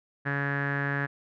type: tone with low-pass filter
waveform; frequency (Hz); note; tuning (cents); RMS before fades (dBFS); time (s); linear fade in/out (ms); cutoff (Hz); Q
sawtooth; 141; C#3; +30; -29; 0.25-1.07; 20; 1700; 9.7
effects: none